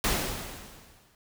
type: noise with exponential decay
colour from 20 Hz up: pink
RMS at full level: -24 dBFS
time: 0.04-1.15 s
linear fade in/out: 1 ms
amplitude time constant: 240 ms
effects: none